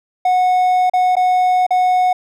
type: tone with dropouts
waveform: triangle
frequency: 733 Hz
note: F#5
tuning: 16 cents flat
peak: -9 dBFS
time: 0.25-2.13 s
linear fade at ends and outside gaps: 5 ms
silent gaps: 0.898-0.935 / 1.155-1.166 / 1.666-1.706 s
effects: none